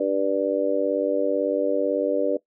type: harmonic tone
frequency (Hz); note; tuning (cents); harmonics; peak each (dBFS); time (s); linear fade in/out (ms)
98; G2; 0; 3 / 4 / 5 / 6; -26 / -29 / -24 / -24; 0-2.37; 5
effects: noise-tail reverb RT60 0.1 s tail -18 dB re dry